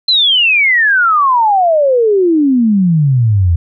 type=exponential sweep; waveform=sine; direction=down; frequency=4154 to 81 Hz; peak=-7 dBFS; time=0.08-3.56 s; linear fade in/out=5 ms; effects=none